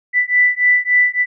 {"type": "beating tone pair", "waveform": "sine", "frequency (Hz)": [1980, 1983.5], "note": ["B6", "B6"], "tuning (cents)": [4, 7], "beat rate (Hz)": 3.5, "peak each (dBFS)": -14, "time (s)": [0.13, 1.26], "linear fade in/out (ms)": 50, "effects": []}